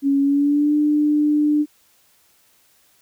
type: tone with pitch glide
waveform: sine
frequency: 278 to 298 Hz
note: C#4 to D4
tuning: +5 to +25 cents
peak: -14 dBFS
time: 0.02-1.66 s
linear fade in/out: 50 ms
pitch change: +120 cents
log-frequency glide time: 0.21-0.74 s
effects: white hiss -58 dBFS RMS until 3.01 s